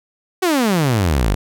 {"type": "exponential sweep", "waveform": "sawtooth", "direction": "down", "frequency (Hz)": [386.8, 45.07], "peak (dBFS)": -10, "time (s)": [0.42, 1.35], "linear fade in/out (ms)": 10, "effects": []}